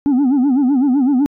sine tone with vibrato, 268.1 Hz, C4, 42 cents sharp, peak -8 dBFS, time 0.06-1.26 s, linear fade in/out 0 ms, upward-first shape sine, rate 7.9 Hz, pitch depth 160 cents each way, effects tanh soft clip ceiling -10 dBFS

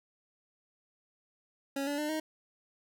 25% pulse tone with pitch steps, 276.2 / 287.9 / 300.2 / 312.9 Hz, C#4 / D4 / D4 / D#4, -6 / -34 / +38 / +10 cents, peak -28 dBFS, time 1.76-2.2 s, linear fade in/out 5 ms, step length 110 ms, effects none

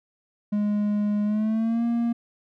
triangle tone with pitch glide, 207.7 to 234.5 Hz, G#3 to A#3, 0 to +11 cents, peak -19 dBFS, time 0.52-2.13 s, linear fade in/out 10 ms, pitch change +211 cents, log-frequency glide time 1.24-1.84 s, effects none

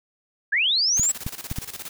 sine linear sweep, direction up, 1580 to 7902 Hz, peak -18 dBFS, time 0.52-1.12 s, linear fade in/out 10 ms
white noise with tremolo, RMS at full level -34 dBFS, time 0.97-1.89 s, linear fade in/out 0 ms, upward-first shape square, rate 17 Hz, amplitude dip 75%
clicks, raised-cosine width 5 ms, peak -16 dBFS, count 4, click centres 0.996 / 1.265 / 1.515 / 1.585 s
effects none

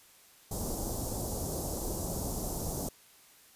pink band-stop noise, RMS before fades -35 dBFS, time 0.51-2.89 s, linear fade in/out 5 ms, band 830 to 5800 Hz, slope 24 dB/octave, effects white hiss -59 dBFS RMS until 3.55 s + resampled to 32000 Hz

